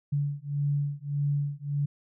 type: beating tone pair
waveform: sine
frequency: 142.8 / 144.5 Hz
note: D3 / D3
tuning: -48 / -28 cents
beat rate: 1.7 Hz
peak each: -29 dBFS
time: 0.12-1.86 s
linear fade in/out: 10 ms
effects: none